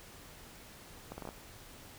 accelerating click train, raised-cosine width 1 ms, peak -28 dBFS, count 6, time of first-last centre 1.12-1.29 s, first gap 60 ms, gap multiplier 0.71, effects pink hiss -53 dBFS RMS until 1.98 s

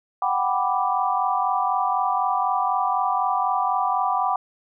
sine chord, G major seventh, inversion third, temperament equal, 740 / 784 / 987.8 / 1174.7 Hz, F#5 / G5 / B5 / D6, 0 / 0 / 0 / 0 cents, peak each -25 dBFS, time 0.22-4.36 s, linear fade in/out 2 ms, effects none

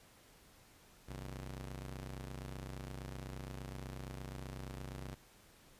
sawtooth ring-modulated tone, 95.2 Hz, F#2, 50 cents sharp, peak -37 dBFS, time 1.08-5.15 s, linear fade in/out 10 ms, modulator 33.4 Hz, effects pink hiss -63 dBFS RMS until 5.79 s + resampled to 32000 Hz

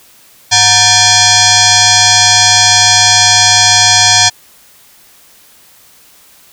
sine tone with frequency modulation, 727 Hz, F#5, 31 cents flat, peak -4 dBFS, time 0.51-4.3 s, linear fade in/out 20 ms, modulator 830 Hz, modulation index 7.5, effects white hiss -43 dBFS RMS until 6.52 s

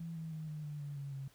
sine tone with pitch steps, 165.9 / 161.27 / 156.77 / 152.39 / 148.14 / 144.01 / 139.99 / 136.08 Hz, E3 / E3 / D#3 / D#3 / D3 / D3 / C#3 / C#3, +11 / -38 / +13 / -36 / +15 / -34 / +17 / -32 cents, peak -40 dBFS, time 0-1.28 s, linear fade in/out 5 ms, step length 160 ms, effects pink hiss -66 dBFS RMS until 1.34 s

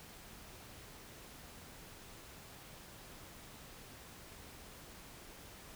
silence, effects pink hiss -54 dBFS RMS until 5.75 s

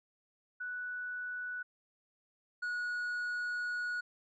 sine / triangle tone pair in turn, 1480 / 1457.9 Hz, F#6 / F#6, 0 / -26 cents, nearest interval unison, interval 26 cents, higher first, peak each -37 / -32 dBFS, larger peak second, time 0.6-1.63 / 2.62-4.01 s, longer second, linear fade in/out 10 ms, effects resampled to 16000 Hz

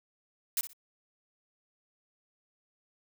blue noise with echo, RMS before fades -29 dBFS, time 0.57-0.61 s, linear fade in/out 2 ms, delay 61 ms, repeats 2, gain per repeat -13 dB, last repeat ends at 0.732 s, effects none

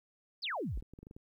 sine exponential sweep, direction down, 5260 to 30.78 Hz, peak -34 dBFS, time 0.42-0.81 s, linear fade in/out 20 ms
clicks, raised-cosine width 3 ms, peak -37 dBFS, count 8, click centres 0.775 / 0.825 / 0.936 / 0.989 / 1.03 / 1.069 / 1.111 / 1.165 s
effects 12-bit

